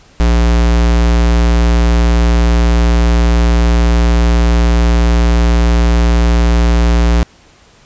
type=tone; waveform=square; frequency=58.27 Hz; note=A#1; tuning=in tune; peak=-8 dBFS; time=0.2-7.23 s; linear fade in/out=0 ms; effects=pink hiss -45 dBFS RMS until 7.85 s + resampled to 16000 Hz